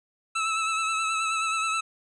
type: tone with vibrato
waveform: 25% pulse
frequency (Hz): 1310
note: E6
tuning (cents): -11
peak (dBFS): -21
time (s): 0.35-1.81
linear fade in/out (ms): 10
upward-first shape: sine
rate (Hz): 9.4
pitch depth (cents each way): 28
effects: resampled to 22050 Hz